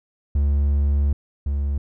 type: tone pair in turn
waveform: triangle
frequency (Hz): 71.3 / 70.68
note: C#2 / C#2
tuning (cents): +49 / +34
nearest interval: unison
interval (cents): 15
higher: first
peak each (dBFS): -14 / -18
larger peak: first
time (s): 0.35-1.13 / 1.46-1.78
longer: first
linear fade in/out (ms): 5
effects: none